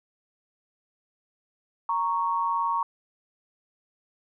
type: tone pair together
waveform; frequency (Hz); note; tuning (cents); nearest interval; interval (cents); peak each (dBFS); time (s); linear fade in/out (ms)
sine; 930.2 / 1108.7; A#5 / C#6; -4 / 0; minor third; 304; -26; 1.89-2.83; 2
effects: none